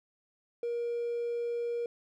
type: tone with hard clipping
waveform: triangle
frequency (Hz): 473.4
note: A#4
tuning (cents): +27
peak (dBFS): -31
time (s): 0.63-1.86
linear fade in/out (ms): 2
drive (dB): 4
effects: none